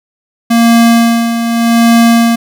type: tone with tremolo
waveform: square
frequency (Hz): 232.1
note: A#3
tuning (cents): -7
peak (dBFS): -4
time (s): 0.5-2.36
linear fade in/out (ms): 10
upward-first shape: sine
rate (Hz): 0.84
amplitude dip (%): 60
effects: none